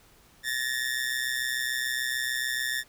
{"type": "ring-modulated tone", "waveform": "sawtooth", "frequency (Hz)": 1792, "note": "A6", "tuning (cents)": 31, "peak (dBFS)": -21, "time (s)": [0.43, 2.84], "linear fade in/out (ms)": 50, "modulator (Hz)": 63.4, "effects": ["pink hiss -58 dBFS RMS until 2.88 s"]}